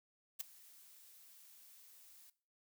blue noise with ADSR envelope, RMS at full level -38 dBFS, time 0.39-2.3 s, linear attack 17 ms, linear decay 8 ms, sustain -23 dB, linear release 4 ms, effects noise-tail reverb RT60 0.4 s tail -18 dB re dry

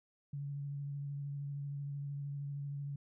sine tone with vibrato, 141.9 Hz, C#3, 41 cents sharp, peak -38 dBFS, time 0.33-2.96 s, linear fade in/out 5 ms, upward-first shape sine, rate 13 Hz, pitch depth 17 cents each way, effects none

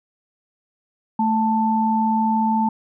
sine tone pair together, 220.8 / 883 Hz, A3 / A5, +6 / +6 cents, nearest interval 2 octaves, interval 2400 cents, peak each -19 dBFS, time 1.19-2.69 s, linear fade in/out 5 ms, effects none

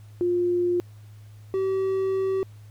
sine / triangle tone pair in turn, 352.8 / 383.2 Hz, F4 / G4, +18 / -39 cents, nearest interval minor second, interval 143 cents, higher second, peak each -20 dBFS, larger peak neither, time 0.21-0.8 / 1.54-2.43 s, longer second, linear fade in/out 0 ms, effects added 105 Hz sine -43 dBFS peak until 2.7 s + pink hiss -60 dBFS RMS until 2.7 s

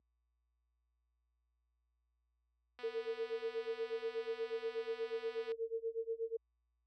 click train, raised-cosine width 0.3 ms, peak -37 dBFS, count 675, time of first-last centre 2.79-5.519 s, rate 247 Hz
sine tone with tremolo, 454.1 Hz, A#4, 45 cents flat, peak -33 dBFS, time 2.83-6.37 s, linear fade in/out 10 ms, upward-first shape sine, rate 8.3 Hz, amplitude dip 95%
effects added 60 Hz sine -52 dBFS peak until 6.86 s + high-pass 300 Hz 12 dB/octave

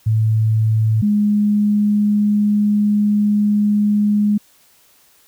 sine tone pair in turn, 110 / 207.7 Hz, A2 / G#3, 0 / 0 cents, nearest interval major seventh, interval 1100 cents, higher second, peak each -12 dBFS, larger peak neither, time 0.06-1.02 / 1.02-4.38 s, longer second, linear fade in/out 10 ms, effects white hiss -53 dBFS RMS until 5.27 s

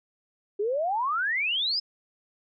sine exponential sweep, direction up, 392 to 5200 Hz, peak -24 dBFS, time 0.59-1.8 s, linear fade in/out 10 ms, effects none

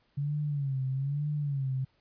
sine tone with vibrato, 140 Hz, C#3, 18 cents sharp, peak -28 dBFS, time 0.17-1.85 s, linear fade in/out 10 ms, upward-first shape sine, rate 1.1 Hz, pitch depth 110 cents each way, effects pink hiss -70 dBFS RMS until 2 s + resampled to 11025 Hz

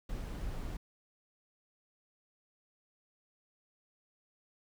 brown noise, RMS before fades -39 dBFS, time 0.09-0.77 s, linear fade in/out 5 ms, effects none

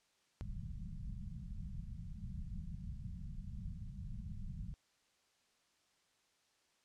pink low-pass noise, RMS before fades -45 dBFS, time 0.41-4.74 s, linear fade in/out 0 ms, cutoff 210 Hz, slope 96 dB/octave, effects white hiss -75 dBFS RMS until 6.84 s + low-pass 7000 Hz 12 dB/octave

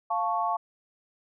sine chord, F augmented, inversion none, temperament equal, 698.5 / 880 / 1108.7 Hz, F5 / A5 / C#6, 0 / 0 / 0 cents, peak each -29 dBFS, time 0.1-0.57 s, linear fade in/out 10 ms, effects none

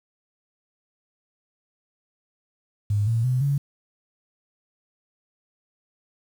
sine tone with pitch steps, 103.2 / 114.51 / 127.05 / 140.98 Hz, G#2 / A#2 / B2 / C#3, -10 / -30 / +49 / +30 cents, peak -19 dBFS, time 2.9-3.58 s, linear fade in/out 5 ms, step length 170 ms, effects 8-bit

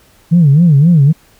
sine tone with vibrato, 155.56 Hz, D#3, in tune, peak -3 dBFS, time 0.31-1.13 s, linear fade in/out 20 ms, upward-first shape sine, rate 3.8 Hz, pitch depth 220 cents each way, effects tanh soft clip ceiling 0 dBFS + pink hiss -48 dBFS RMS until 1.39 s

